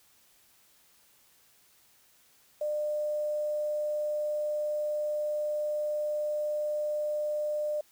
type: tone with quantisation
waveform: sine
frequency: 600 Hz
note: D5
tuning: 37 cents sharp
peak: -28 dBFS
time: 2.61-7.81 s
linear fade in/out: 5 ms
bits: 9
effects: white hiss -63 dBFS RMS until 7.91 s